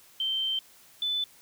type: tone pair in turn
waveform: sine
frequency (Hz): 3119 / 3501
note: G7 / A7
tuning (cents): -9 / -9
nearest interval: major second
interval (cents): 200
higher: second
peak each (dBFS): -26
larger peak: neither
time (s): 0.2-0.59 / 1.02-1.24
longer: first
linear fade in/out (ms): 2
effects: white hiss -56 dBFS RMS until 1.41 s